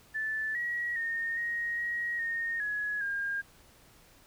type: tone with pitch steps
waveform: sine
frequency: 1753 / 1911 / 1838 / 1877 / 1893 / 1845 / 1683 / 1613 Hz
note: A6 / A#6 / A#6 / A#6 / A#6 / A#6 / G#6 / G6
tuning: -7 / +43 / -25 / +11 / +26 / -18 / +23 / +49 cents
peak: -30 dBFS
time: 0.14-3.42 s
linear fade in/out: 20 ms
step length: 410 ms
effects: pink hiss -59 dBFS RMS until 4.26 s